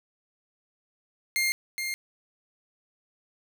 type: tone with echo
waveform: sawtooth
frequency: 2117 Hz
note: C7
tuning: 20 cents sharp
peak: -20 dBFS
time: 1.36-1.52 s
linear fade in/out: 0 ms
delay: 420 ms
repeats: 1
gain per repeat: -6 dB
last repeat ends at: 1.94 s
effects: none